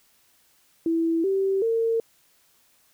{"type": "tone with pitch steps", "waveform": "sine", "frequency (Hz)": [329.6, 387.5, 455.5], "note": ["E4", "G4", "A#4"], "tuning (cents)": [0, -20, -40], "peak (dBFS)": -20, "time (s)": [0.86, 2], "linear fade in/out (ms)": 2, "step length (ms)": 380, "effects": ["white hiss -62 dBFS RMS until 2.93 s"]}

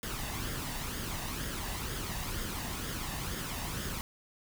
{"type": "noise with flanger", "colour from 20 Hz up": "pink", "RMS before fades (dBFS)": -37, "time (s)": [0.03, 4.01], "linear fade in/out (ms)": 0, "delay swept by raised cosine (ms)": [0.59, 1.1], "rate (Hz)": 2.1, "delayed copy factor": 0.5, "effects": []}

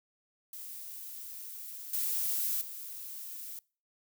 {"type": "noise with level steps", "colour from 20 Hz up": "violet", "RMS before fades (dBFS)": [-44, -32, -43], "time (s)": [0.53, 3.59], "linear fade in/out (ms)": 2, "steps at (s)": [1.93, 2.61], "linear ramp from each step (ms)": 5, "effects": ["noise-tail reverb RT60 0.4 s tail -25 dB re dry"]}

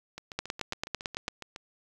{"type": "two click trains", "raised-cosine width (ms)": 0.2, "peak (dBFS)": [-13, -23], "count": [9, 11], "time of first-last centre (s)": [[0.39, 1.281], [0.18, 1.561]], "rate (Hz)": [8.98, 7.24], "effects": ["8-bit"]}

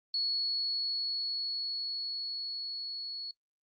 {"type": "tone with level ramp", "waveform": "sine", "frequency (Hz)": 4376, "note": "C#8", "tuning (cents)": -23, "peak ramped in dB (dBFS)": [-29, -38], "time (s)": [0.14, 3.31], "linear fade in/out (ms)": 2, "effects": ["noise-tail reverb RT60 0.1 s tail -22 dB re dry", "Opus 48 kbps"]}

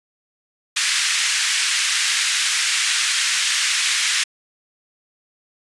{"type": "band-pass noise", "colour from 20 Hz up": "pink", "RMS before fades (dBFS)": -20, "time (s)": [0.76, 4.24], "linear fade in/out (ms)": 10, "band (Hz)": [1700, 9000], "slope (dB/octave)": 24, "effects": ["resampled to 24000 Hz"]}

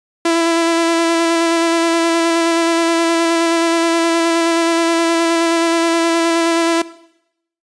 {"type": "tone with vibrato", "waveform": "sawtooth", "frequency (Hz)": 333.4, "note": "E4", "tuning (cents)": 20, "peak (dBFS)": -8, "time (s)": [0.25, 6.82], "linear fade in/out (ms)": 5, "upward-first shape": "square", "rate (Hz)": 9.5, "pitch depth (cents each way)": 13, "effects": ["noise-tail reverb RT60 0.8 s tail -18 dB re dry", "resampled to 22050 Hz"]}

